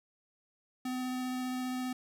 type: tone with vibrato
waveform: square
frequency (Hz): 253.9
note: B3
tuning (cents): +48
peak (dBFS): -34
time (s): 0.85-1.93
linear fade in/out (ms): 5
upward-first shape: triangle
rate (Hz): 15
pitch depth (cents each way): 10
effects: none